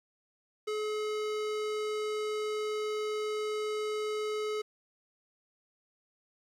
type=tone; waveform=square; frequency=426.3 Hz; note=G#4; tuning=45 cents sharp; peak=-32 dBFS; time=0.67-4.62 s; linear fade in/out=10 ms; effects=low-pass 7000 Hz 12 dB/octave + 10-bit